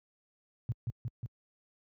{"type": "tone with echo", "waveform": "sine", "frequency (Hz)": 117.6, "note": "A#2", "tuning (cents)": 16, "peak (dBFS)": -28, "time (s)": [0.69, 0.72], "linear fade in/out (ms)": 0, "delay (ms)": 180, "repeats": 3, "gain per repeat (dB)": -2, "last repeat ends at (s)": 1.26, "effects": ["high-pass 60 Hz 12 dB/octave"]}